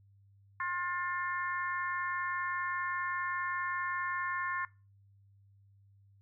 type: harmonic tone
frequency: 355 Hz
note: F4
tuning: 28 cents sharp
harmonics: 3 / 4 / 5 / 6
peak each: -35 / -41 / -37 / -45 dBFS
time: 0.6-4.65 s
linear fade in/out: 2 ms
effects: noise-tail reverb RT60 0.3 s tail -22 dB re dry + added 99 Hz sine -60 dBFS peak until 6.21 s